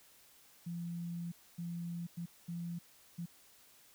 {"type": "tone bursts at uneven times", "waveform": "sine", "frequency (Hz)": 171.2, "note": "F3", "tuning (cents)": -34, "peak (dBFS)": -38, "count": 5, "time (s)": [[0.66, 1.32], [1.58, 2.07], [2.17, 2.26], [2.48, 2.79], [3.18, 3.26]], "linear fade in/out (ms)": 10, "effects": ["white hiss -63 dBFS RMS until 3.94 s"]}